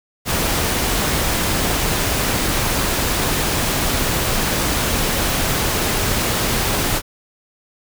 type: noise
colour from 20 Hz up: pink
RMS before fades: -19 dBFS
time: 0.25-7.02 s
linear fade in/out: 50 ms
effects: none